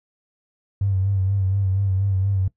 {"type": "tone with vibrato", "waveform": "triangle", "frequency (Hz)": 96.8, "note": "G2", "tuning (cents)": -21, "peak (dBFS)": -14, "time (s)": [0.81, 2.48], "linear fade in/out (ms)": 5, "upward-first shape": "sine", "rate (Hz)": 4.2, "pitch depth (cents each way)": 51, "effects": ["noise-tail reverb RT60 0.1 s tail -22 dB re dry", "tanh soft clip ceiling -15 dBFS"]}